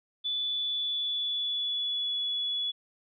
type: tone with pitch glide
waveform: sine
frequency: 3474 to 3403 Hz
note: A7 to G#7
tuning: -23 to +41 cents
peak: -28 dBFS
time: 0.24-2.72 s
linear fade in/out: 20 ms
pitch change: -36 cents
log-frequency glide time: 0.36-2.18 s
effects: none